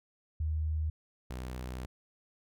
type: tone pair in turn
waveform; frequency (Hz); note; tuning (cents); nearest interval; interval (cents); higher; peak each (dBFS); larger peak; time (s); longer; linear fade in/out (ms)
sine / sawtooth; 77.9 / 62.84; D#2 / B1; +3 / +31; major third; 372; first; -29 / -34; first; 0.4-0.9 / 1.3-1.86; second; 5
effects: none